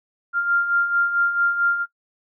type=beating tone pair; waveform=sine; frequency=1392 / 1396.5 Hz; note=F6 / F6; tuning=-6 / -1 cents; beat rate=4.5 Hz; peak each=-25 / -18 dBFS; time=0.33-1.86 s; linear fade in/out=50 ms; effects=noise-tail reverb RT60 0.1 s tail -19 dB re dry